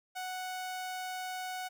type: tone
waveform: sawtooth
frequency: 740 Hz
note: F#5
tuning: in tune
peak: -33 dBFS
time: 0.15-1.69 s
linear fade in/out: 20 ms
effects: none

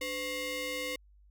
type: ring-modulated tone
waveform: sawtooth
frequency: 802 Hz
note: G5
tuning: 39 cents sharp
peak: -27 dBFS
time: 0.01-0.96 s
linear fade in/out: 5 ms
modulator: 1310 Hz
effects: added 50 Hz sine -57 dBFS peak until 1.3 s

